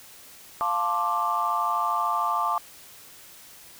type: chord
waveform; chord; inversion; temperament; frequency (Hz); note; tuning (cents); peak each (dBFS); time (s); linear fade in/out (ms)
sine; D minor seventh; first; equal with one note detuned; 698.5 / 880 / 1061.7 / 1174.7; F5 / A5 / C6 / D6; 0 / 0 / +25 / 0; -30 / -28 / -29 / -25; 0.61-2.58; 0
effects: tanh soft clip ceiling -13 dBFS + white hiss -48 dBFS RMS until 3.79 s